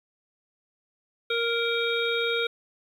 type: harmonic tone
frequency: 466.2 Hz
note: A#4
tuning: in tune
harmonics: 1 / 3 / 5 / 7 / 8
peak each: -27 / -30 / -31 / -35 / -31 dBFS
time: 1.3-2.47 s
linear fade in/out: 5 ms
effects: 9-bit